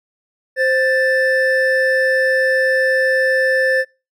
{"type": "tone pair together", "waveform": "triangle", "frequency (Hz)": [523.3, 1763.9], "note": ["C5", "A6"], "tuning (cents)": [0, 4], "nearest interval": "octave + major sixth", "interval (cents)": 2104, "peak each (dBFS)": -14, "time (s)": [0.56, 3.85], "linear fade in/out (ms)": 50, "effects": ["noise-tail reverb RT60 0.3 s tail -26 dB re dry"]}